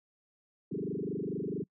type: tone with frequency modulation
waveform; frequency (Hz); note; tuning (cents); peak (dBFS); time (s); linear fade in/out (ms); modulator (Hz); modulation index
sine; 290.3; D4; -20; -32; 0.71-1.64; 10; 24.5; 5.9
effects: noise-tail reverb RT60 0.1 s tail -26 dB re dry + high-pass 100 Hz 12 dB/octave

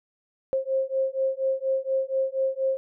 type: beating tone pair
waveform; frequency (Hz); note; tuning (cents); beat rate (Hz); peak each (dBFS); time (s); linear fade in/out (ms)
sine; 530 / 534.2; C5 / C5; +22 / +36; 4.2; -26; 0.53-2.77; 0
effects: none

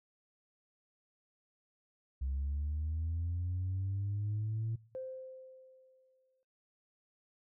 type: linear sweep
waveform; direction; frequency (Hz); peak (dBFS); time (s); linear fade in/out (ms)
sine; up; 65.41 to 113.5; -31; 2.21-4.76; 10
type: tone with exponential decay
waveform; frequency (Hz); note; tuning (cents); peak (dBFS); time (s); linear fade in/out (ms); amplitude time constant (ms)
sine; 520; C5; -11; -37; 4.95-6.43; 0; 320
effects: noise-tail reverb RT60 0.9 s tail -24 dB re dry + tanh soft clip ceiling -30 dBFS

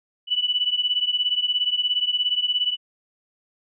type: beating tone pair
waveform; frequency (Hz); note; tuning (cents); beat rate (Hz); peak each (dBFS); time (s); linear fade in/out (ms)
sine; 2960 / 2977; F#7 / F#7; 0 / +10; 17; -22 / -24; 0.27-2.77; 50
effects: none

